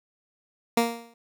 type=tone with exponential decay; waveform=15% pulse; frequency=233.1 Hz; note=A#3; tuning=in tune; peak=-11 dBFS; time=0.77-1.14 s; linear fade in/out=5 ms; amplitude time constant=80 ms; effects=none